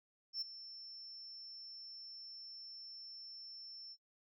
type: tone with ADSR envelope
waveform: sine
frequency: 5370 Hz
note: E8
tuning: 31 cents sharp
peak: -33 dBFS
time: 0.33-3.97 s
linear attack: 83 ms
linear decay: 17 ms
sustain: -15 dB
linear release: 51 ms
effects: noise-tail reverb RT60 0.1 s tail -22 dB re dry + tanh soft clip ceiling -34 dBFS